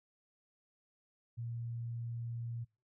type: tone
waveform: sine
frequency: 117.3 Hz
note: A#2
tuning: 11 cents sharp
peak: -38 dBFS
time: 1.37-2.65 s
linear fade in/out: 20 ms
effects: noise-tail reverb RT60 0.3 s tail -24 dB re dry